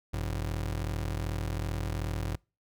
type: ring-modulated tone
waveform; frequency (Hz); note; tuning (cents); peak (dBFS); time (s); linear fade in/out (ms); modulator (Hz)
35% pulse; 75.8; D#2; -45; -26; 0.13-2.36; 10; 21.3
effects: noise-tail reverb RT60 0.3 s tail -26 dB re dry